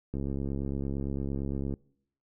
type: click train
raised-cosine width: 3 ms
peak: -21 dBFS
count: 111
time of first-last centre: 0.14-1.739 s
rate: 68.8 Hz
effects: noise-tail reverb RT60 0.7 s tail -24 dB re dry